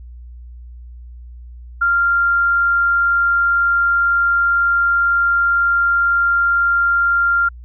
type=tone; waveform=sine; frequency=1391 Hz; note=F6; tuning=7 cents flat; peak=-12 dBFS; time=1.81-7.49 s; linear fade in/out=10 ms; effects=added 60 Hz sine -33 dBFS peak until 7.64 s